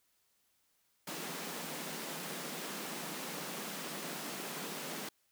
pink high-pass noise, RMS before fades -42 dBFS, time 1.07-5.09 s, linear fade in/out 5 ms, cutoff 150 Hz, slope 96 dB/octave, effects white hiss -75 dBFS RMS until 5.31 s

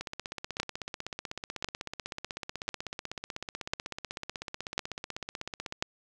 two click trains, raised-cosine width 0.2 ms, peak -11 / -19 dBFS, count 6 / 93, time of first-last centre 0.6-5.825 / 0.01-5.724 s, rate 0.957 / 16.1 Hz, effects none

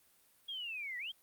sine linear two-way sweep, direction down then up, 3322 to 1900 to 3322 Hz, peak -39 dBFS, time 0.48-1.12 s, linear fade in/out 10 ms, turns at 0.98 s, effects white hiss -68 dBFS RMS until 1.22 s + Opus 32 kbps

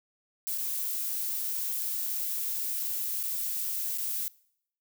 violet noise with dropouts, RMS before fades -32 dBFS, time 0.47-4.28 s, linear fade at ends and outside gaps 0 ms, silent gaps 0.577-0.582 / 3.23-3.236 / 3.976-3.983 s, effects noise-tail reverb RT60 0.7 s tail -23 dB re dry

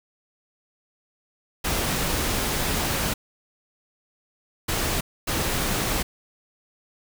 pink noise bursts at uneven times, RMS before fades -25 dBFS, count 3, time 1.64-3.14 / 4.68-5.01 / 5.27-6.03 s, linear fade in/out 10 ms, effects none

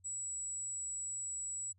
sine tone, 7830 Hz, B8, 16 cents flat, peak -38 dBFS, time 0.04-1.73 s, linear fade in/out 20 ms, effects added 92 Hz sine -66 dBFS peak until 1.78 s

